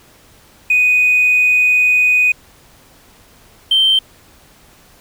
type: tone pair in turn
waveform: triangle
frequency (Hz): 2489 / 3124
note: D#7 / G7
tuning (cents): 0 / -7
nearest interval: major third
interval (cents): 393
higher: second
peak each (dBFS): -6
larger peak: neither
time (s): 0.7-2.32 / 3.71-3.99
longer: first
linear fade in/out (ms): 5
effects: tanh soft clip ceiling -6 dBFS + pink hiss -47 dBFS RMS until 5 s